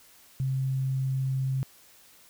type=tone; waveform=sine; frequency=132.8 Hz; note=C3; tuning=26 cents sharp; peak=-25 dBFS; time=0.4-1.63 s; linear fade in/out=0 ms; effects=white hiss -56 dBFS RMS until 2.29 s